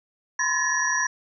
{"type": "tone cluster", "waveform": "sine", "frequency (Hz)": [1001, 1040, 1713, 1864, 5760], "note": ["B5", "C6", "A6", "A#6", "F#8"], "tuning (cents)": [23, -11, -47, -1, -47], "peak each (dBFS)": [-31, -31, -24, -30, -27], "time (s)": [0.39, 1.07], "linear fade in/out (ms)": 5, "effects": []}